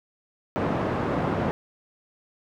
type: band-pass noise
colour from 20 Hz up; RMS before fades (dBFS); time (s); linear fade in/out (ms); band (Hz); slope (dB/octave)
pink; -26; 0.56-1.51; 0; 120 to 1100; 12
effects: none